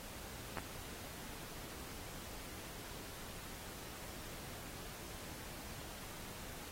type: clicks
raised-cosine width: 0.5 ms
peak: -25 dBFS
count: 2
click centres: 0.572 / 0.584 s
effects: pink hiss -50 dBFS RMS until 6.71 s + AAC 48 kbps